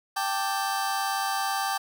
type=chord; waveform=sawtooth; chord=G suspended second; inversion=none; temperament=just; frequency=784 / 882 / 1176 Hz; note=G5 / A5 / D6; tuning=0 / +4 / +2 cents; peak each=-24 / -29 / -27 dBFS; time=0.16-1.78 s; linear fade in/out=10 ms; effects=none